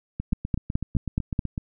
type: two click trains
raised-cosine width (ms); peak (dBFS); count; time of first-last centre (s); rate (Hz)
5; -10 / -16; 6 / 12; 0.33-1.392 / 0.2-1.578; 4.71 / 7.98
effects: none